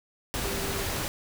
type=tone in noise; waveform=sine; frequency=393.4 Hz; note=G4; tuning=6 cents sharp; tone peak=-36 dBFS; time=0.45-0.83 s; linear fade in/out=0 ms; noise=pink; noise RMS=-31 dBFS; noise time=0.34-1.08 s; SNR=-8 dB; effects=none